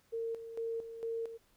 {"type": "tone with tremolo", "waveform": "sine", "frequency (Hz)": 456.9, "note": "A#4", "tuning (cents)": -35, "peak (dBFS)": -34, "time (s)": [0.12, 1.38], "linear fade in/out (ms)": 20, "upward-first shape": "square", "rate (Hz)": 2.2, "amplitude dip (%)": 65, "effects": ["pink hiss -70 dBFS RMS until 1.56 s"]}